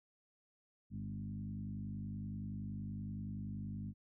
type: tone with frequency modulation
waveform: sine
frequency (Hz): 151.8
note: D#3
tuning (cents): -42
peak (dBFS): -40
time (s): 0.9-3.94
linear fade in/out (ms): 50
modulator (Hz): 50.6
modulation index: 1.7
effects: none